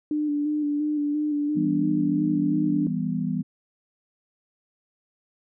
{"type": "tone with vibrato", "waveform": "sine", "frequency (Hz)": 296.3, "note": "D4", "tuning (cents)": 15, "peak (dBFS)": -22, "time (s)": [0.11, 2.87], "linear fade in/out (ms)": 2, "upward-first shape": "square", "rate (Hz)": 2.9, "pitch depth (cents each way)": 25}
{"type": "chord", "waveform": "sine", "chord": "E minor", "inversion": "none", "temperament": "just", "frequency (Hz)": [164.81, 197.78, 247.2], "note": ["E3", "G3", "B3"], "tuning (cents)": [0, 16, 2], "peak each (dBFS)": -28, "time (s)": [1.55, 3.43], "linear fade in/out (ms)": 20}
{"effects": []}